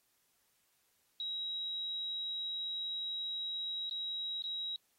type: tone with dropouts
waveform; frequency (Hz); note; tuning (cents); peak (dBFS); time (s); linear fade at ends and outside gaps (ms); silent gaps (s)
sine; 3843; B7; -48; -36; 1.2-4.76; 1; 3.896-3.91 / 4.422-4.439
effects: white hiss -75 dBFS RMS until 4.98 s + AAC 48 kbps